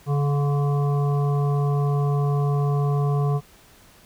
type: harmonic tone with a mistuned harmonic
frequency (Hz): 142.8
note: D3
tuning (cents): -48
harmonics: 1 / 3 / 5 / 7 / 8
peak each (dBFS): -19 / -29 / -33 / -36 / -37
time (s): 0.06-3.41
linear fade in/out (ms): 50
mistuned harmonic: 7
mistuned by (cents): +63
effects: pink hiss -52 dBFS RMS until 4.05 s